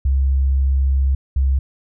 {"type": "tone pair in turn", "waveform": "sine", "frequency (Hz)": [67.3, 66.98], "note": ["C2", "C2"], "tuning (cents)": [49, 41], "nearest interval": "unison", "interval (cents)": 8, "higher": "first", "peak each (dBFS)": -13, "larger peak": "neither", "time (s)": [[0.05, 1.15], [1.36, 1.59]], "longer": "first", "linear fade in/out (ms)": 5, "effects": []}